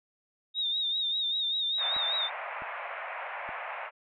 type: tone with vibrato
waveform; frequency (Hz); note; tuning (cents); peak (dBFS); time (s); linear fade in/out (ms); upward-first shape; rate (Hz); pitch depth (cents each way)
sine; 3700; A#7; -14; -27; 0.54-2.3; 50; sine; 5.1; 65
type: band-pass noise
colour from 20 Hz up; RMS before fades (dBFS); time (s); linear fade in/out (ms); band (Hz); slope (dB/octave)
pink; -38; 1.77-3.91; 50; 590 to 2500; 48
type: clicks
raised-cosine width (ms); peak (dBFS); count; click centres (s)
2; -34; 3; 1.965 / 2.621 / 3.491
effects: none